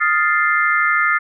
sine chord, F dominant seventh, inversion third, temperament equal, 1244.5 / 1396.9 / 1760 / 2093 Hz, Eb6 / F6 / A6 / C7, 0 / 0 / 0 / 0 cents, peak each -19 dBFS, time 0-1.19 s, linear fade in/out 20 ms, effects none

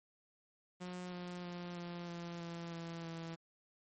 sawtooth tone with pitch steps, 180 / 177.83 / 175.69 / 173.57 / 171.47 / 169.41 / 167.36 / 165.35 Hz, F#3 / F3 / F3 / F3 / F3 / E3 / E3 / E3, -47 / +32 / +11 / -10 / -31 / +48 / +27 / +6 cents, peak -39 dBFS, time 0.8-3.36 s, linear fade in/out 20 ms, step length 320 ms, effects MP3 32 kbps

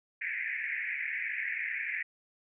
pink band-pass noise, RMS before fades -35 dBFS, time 0.21-2.03 s, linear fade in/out 10 ms, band 1700 to 2400 Hz, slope 96 dB/octave, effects none

